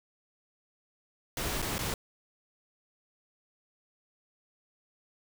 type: noise with dropouts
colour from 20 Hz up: pink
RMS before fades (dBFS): -33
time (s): 1.37-1.94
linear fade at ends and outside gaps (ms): 2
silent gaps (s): 1.619-1.624 / 1.782-1.79
effects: none